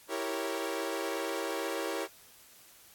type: chord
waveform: sawtooth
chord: E diminished seventh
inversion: none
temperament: equal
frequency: 329.6 / 392 / 466.2 / 554.4 Hz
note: E4 / G4 / Bb4 / Db5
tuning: 0 / 0 / 0 / 0 cents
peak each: -34 dBFS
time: 0.08-2.08 s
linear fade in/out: 50 ms
effects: white hiss -57 dBFS RMS until 2.94 s + AAC 64 kbps